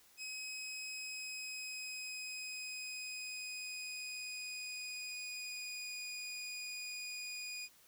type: tone with pitch glide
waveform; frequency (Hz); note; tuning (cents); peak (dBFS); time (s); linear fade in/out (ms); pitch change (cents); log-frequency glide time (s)
20% pulse; 2539 to 2464; D#7 to D#7; +34 to -17; -37; 0.17-7.69; 50; -51; 0.91-5.98
effects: white hiss -65 dBFS RMS until 7.87 s